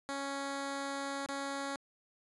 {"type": "tone with dropouts", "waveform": "10% pulse", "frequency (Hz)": 277.2, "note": "C#4", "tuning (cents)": 0, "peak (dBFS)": -28, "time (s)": [0.09, 1.76], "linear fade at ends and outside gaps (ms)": 0, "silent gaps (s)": [1.262, 1.288], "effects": ["resampled to 24000 Hz"]}